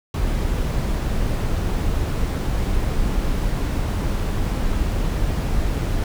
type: noise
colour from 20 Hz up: brown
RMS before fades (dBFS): -21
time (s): 0.14-6.04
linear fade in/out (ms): 2
effects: none